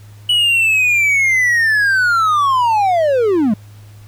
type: linear sweep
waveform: triangle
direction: down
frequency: 2960 to 195.5 Hz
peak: -9 dBFS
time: 0.29-3.54 s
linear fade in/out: 5 ms
effects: added 104 Hz sine -36 dBFS peak until 4.07 s + pink hiss -49 dBFS RMS until 4.07 s